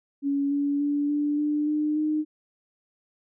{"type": "tone with pitch steps", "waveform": "sine", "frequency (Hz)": [280.8, 284.9, 289, 293.2, 297.5, 301.8, 306.2], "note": ["C#4", "C#4", "D4", "D4", "D4", "D4", "D#4"], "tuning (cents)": [22, 48, -28, -3, 22, 47, -28], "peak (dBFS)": -22, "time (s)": [0.22, 2.25], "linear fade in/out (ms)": 50, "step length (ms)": 290, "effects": []}